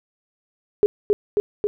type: tone with echo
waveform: sine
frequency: 414.1 Hz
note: G#4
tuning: 5 cents flat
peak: -11 dBFS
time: 0.83-0.86 s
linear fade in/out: 0 ms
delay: 270 ms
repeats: 3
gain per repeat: -2 dB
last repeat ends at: 1.67 s
effects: none